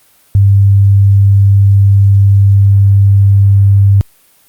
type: tone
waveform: sine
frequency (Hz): 99.3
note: G2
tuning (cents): +23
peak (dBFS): -3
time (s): 0.35-4.01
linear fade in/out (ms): 0
effects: white hiss -48 dBFS RMS until 4.48 s + Opus 32 kbps